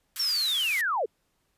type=high-pass noise; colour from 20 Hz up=white; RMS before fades=-36 dBFS; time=0.16-0.81 s; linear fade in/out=0 ms; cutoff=1100 Hz; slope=48 dB/octave
type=linear sweep; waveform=sine; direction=down; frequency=5588 to 370 Hz; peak=-24 dBFS; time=0.19-1.06 s; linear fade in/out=10 ms
effects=pink hiss -73 dBFS RMS until 1.57 s + resampled to 32000 Hz